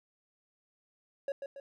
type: tone with echo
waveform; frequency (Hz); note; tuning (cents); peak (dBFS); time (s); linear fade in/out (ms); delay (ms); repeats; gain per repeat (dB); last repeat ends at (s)
triangle; 554.4; C#5; 0; -29; 1.28-1.32; 2; 140; 2; -6; 1.6
effects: none